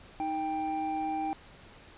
triangle tone pair together, 312.7 / 788 Hz, D#4 / G5, +9 / +9 cents, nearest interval octave + major third, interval 1600 cents, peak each -33 / -29 dBFS, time 0.2-1.33 s, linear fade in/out 0 ms, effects pink hiss -53 dBFS RMS until 1.97 s + resampled to 8000 Hz

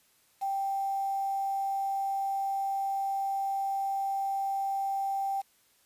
sine tone with quantisation, 784 Hz, G5, in tune, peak -28 dBFS, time 0.41-5.42 s, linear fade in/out 20 ms, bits 8, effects white hiss -66 dBFS RMS until 5.85 s + resampled to 32000 Hz

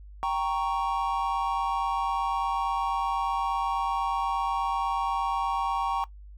triangle chord, G diminished, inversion none, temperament equal, 784 / 932.3 / 1108.7 Hz, G5 / Bb5 / Db6, 0 / 0 / 0 cents, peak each -28 dBFS, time 0.23-6.04 s, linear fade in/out 0 ms, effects noise-tail reverb RT60 0.1 s tail -18 dB re dry + added 50 Hz sine -43 dBFS peak until 6.37 s

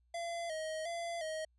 square tone with vibrato, 655 Hz, E5, 11 cents flat, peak -38 dBFS, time 0.14-1.45 s, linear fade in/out 5 ms, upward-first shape square, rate 1.4 Hz, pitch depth 68 cents each way, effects added 60 Hz sine -69 dBFS peak until 1.58 s + resampled to 24000 Hz

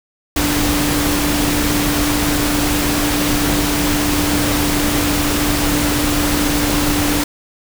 sine tone in noise, 293.7 Hz, D4, in tune, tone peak -18 dBFS, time 0.36-7.24 s, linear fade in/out 5 ms, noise pink, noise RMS -18 dBFS, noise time 0.36-7.24 s, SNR -3 dB, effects none

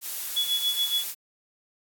blue noise, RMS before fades -32 dBFS, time 0.01-1.15 s, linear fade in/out 50 ms
sine tone with tremolo, 3400 Hz, G#7, 40 cents sharp, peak -21 dBFS, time 0.36-1.04 s, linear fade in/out 10 ms, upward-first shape sine, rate 7.1 Hz, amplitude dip 70%
effects AAC 64 kbps

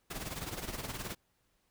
pink noise with tremolo, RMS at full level -38 dBFS, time 0.1-1.15 s, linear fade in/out 10 ms, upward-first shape sine, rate 19 Hz, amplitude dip 65%, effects pink hiss -75 dBFS RMS until 1.7 s

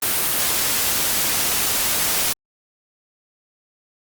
white noise, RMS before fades -20 dBFS, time 0.02-2.33 s, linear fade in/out 5 ms, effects Opus 32 kbps

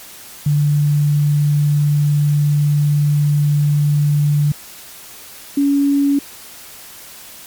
sine tone pair in turn, 146.7 / 281.7 Hz, D3 / C#4, -2 / +28 cents, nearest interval major seventh, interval 1130 cents, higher second, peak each -11 dBFS, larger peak neither, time 0.46-4.52 / 5.57-6.19 s, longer first, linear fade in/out 5 ms, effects white hiss -37 dBFS RMS until 7.46 s + MP3 96 kbps

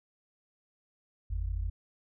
sine tone pair together, 48.81 / 82.2 Hz, G1 / E2, -7 / -4 cents, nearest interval major sixth, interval 903 cents, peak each -31 / -34 dBFS, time 1.3-1.7 s, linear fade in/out 10 ms, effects tanh soft clip ceiling -22 dBFS

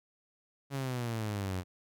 sawtooth exponential sweep, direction down, 141.2 to 88.9 Hz, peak -29 dBFS, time 0.7-1.64 s, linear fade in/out 50 ms, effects none

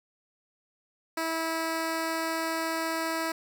10% pulse tone, 325.4 Hz, E4, 22 cents flat, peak -20 dBFS, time 1.17-3.32 s, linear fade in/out 5 ms, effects none

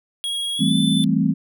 square tone with pitch glide, 3304 to 3521 Hz, G#7 to A7, -10 to 0 cents, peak -23 dBFS, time 0.24-1.04 s, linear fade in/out 0 ms, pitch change +110 cents, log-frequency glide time 0.54-0.75 s
sine chord, A minor seventh, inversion second, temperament equal, 164.81 / 196 / 220 / 261.6 Hz, E3 / G3 / A3 / C4, 0 / 0 / 0 / 0 cents, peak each -21 dBFS, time 0.59-1.34 s, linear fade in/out 20 ms
effects none

